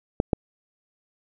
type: clicks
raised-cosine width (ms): 2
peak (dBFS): -6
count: 2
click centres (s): 0.201 / 0.332
effects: none